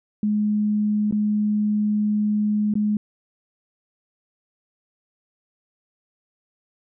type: tone with dropouts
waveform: sine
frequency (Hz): 210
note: G#3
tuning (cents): +19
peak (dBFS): -18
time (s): 0.23-2.97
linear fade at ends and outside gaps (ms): 2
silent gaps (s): 1.111-1.124 / 2.739-2.754
effects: none